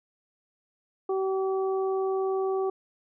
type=harmonic tone; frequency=382.7 Hz; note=G4; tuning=42 cents flat; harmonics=1 / 2 / 3; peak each=-25 / -34 / -38 dBFS; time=1.09-2.7 s; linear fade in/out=5 ms; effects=none